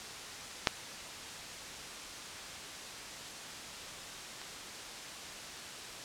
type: clicks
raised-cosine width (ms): 0.2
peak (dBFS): -6 / -27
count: 2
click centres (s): 0.672 / 4.416
effects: white hiss -44 dBFS RMS until 6.04 s + low-pass 7000 Hz 12 dB/octave